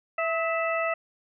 harmonic tone with a mistuned harmonic, 660 Hz, E5, 2 cents sharp, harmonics 1 / 2 / 3 / 4, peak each -27 / -30 / -32 / -33 dBFS, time 0.18-0.94 s, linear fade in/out 5 ms, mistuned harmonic 2, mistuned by -43 cents, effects none

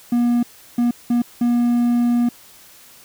triangle tone bursts at uneven times, 239.7 Hz, A#3, 48 cents sharp, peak -12 dBFS, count 4, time 0.12-0.43 / 0.78-0.91 / 1.1-1.22 / 1.41-2.29 s, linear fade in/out 5 ms, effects white hiss -46 dBFS RMS until 3.04 s

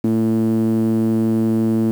sawtooth tone with band-pass filter, 111.8 Hz, A2, 28 cents sharp, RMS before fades -17 dBFS, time 0.04-1.91 s, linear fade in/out 0 ms, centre 270 Hz, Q 8.2, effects 7-bit

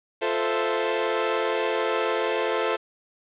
sawtooth chord, F major seventh, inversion none, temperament equal with one note detuned, 349.2 / 440 / 520.5 / 659.3 Hz, F4 / A4 / C5 / E5, 0 / 0 / -9 / 0 cents, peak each -27 / -22 / -24 / -27 dBFS, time 0.21-2.77 s, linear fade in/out 20 ms, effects resampled to 8000 Hz + 8-bit

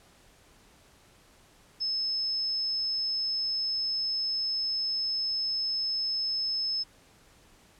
sine tone, 5210 Hz, E8, 21 cents flat, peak -27 dBFS, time 1.8-6.84 s, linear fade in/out 20 ms, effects pink hiss -59 dBFS RMS until 7.79 s + low-pass 11000 Hz 12 dB/octave

